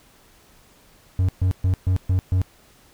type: tone bursts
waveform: triangle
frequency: 92.5 Hz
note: F#2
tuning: in tune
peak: -14 dBFS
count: 6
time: 1.19-2.416 s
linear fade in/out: 0 ms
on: 96 ms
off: 130 ms
effects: pink hiss -54 dBFS RMS until 2.93 s